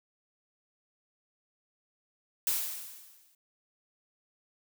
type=noise with exponential decay; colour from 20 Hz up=blue; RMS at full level=-27 dBFS; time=2.47-3.35 s; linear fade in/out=2 ms; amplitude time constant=190 ms; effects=none